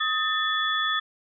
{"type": "tone cluster", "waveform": "sine", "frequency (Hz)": [1257, 1786, 3424], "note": ["D#6", "A6", "A7"], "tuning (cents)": [17, 25, -48], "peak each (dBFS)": -27, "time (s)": [0, 1], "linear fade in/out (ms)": 10, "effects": []}